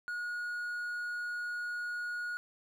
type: tone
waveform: triangle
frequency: 1446 Hz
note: F#6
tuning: 40 cents flat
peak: -33 dBFS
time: 0.08-2.37 s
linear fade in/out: 0 ms
effects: none